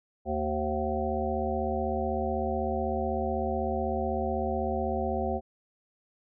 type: harmonic tone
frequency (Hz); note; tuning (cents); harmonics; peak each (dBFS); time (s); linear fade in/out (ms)
76; D#2; -40; 1 / 3 / 5 / 7 / 9 / 10; -34 / -34 / -34 / -34 / -34 / -34; 0.25-5.41; 50
effects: none